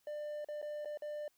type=tone with dropouts; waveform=triangle; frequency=596 Hz; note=D5; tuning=25 cents sharp; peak=-37 dBFS; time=0.07-1.28 s; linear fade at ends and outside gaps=2 ms; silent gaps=0.446-0.486 / 0.617-0.626 / 0.848-0.856 / 0.974-1.021 s; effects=white hiss -75 dBFS RMS until 1.37 s